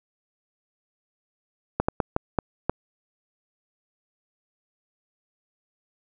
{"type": "slowing click train", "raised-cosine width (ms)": 1, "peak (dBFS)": -7, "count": 6, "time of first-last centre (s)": [1.8, 2.696], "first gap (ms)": 85, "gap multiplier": 1.38, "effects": []}